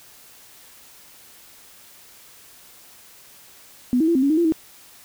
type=tone with pitch steps; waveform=sine; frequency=248.2 / 319.7 / 338 / 261.3 / 279.4 / 312.5 / 341.7 / 319 Hz; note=B3 / D#4 / E4 / C4 / C#4 / D#4 / F4 / D#4; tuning=+9 / +47 / +43 / -2 / +14 / +8 / -38 / +43 cents; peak=-15 dBFS; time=3.93-4.522 s; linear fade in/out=0 ms; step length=74 ms; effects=white hiss -48 dBFS RMS until 5.04 s